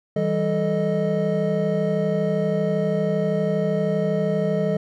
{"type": "tone cluster", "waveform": "triangle", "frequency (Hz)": [162.6, 195.2, 436.7, 623], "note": ["E3", "G3", "A4", "D#5"], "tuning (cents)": [-23, -7, -13, 2], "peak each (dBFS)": -23, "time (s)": [0.16, 4.77], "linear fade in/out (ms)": 5, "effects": []}